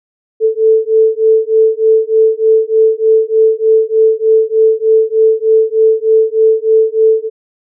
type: beating tone pair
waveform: sine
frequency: 440 / 443.3 Hz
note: A4 / A4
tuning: 0 / +13 cents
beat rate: 3.3 Hz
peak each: -10 dBFS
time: 0.4-7.3 s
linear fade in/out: 50 ms
effects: none